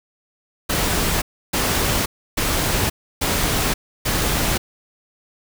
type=noise bursts; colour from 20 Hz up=pink; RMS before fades=-20 dBFS; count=5; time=0.69-4.58 s; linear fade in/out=10 ms; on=530 ms; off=310 ms; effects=none